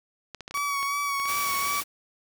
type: clicks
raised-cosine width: 0.2 ms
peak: -21 dBFS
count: 10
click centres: 0.347 / 0.407 / 0.479 / 0.51 / 0.542 / 0.574 / 0.829 / 1.199 / 1.256 / 1.299 s
type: tone with vibrato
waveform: 30% pulse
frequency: 1130 Hz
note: C#6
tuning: 33 cents sharp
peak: -23 dBFS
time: 0.54-1.81 s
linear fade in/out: 10 ms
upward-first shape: sine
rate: 2.7 Hz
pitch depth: 28 cents each way
type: noise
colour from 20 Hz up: white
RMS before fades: -33 dBFS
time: 1.27-1.84 s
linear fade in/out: 20 ms
effects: none